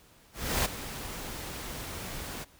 pink noise with ADSR envelope, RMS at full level -26 dBFS, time 0.33-2.45 s, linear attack 320 ms, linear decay 16 ms, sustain -13 dB, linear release 23 ms, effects pink hiss -59 dBFS RMS until 2.59 s

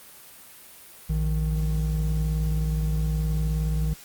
triangle tone pair together, 58.39 / 156 Hz, A#1 / D#3, +4 / +5 cents, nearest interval octave + perfect fourth, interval 1701 cents, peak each -22 / -24 dBFS, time 1.09-3.94 s, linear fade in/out 10 ms, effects white hiss -47 dBFS RMS until 4.04 s + Opus 32 kbps

